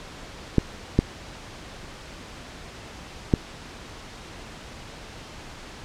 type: clicks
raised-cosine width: 3 ms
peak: -3 dBFS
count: 3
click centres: 0.583 / 0.99 / 3.338 s
effects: pink hiss -41 dBFS RMS until 5.84 s + low-pass 6000 Hz 12 dB/octave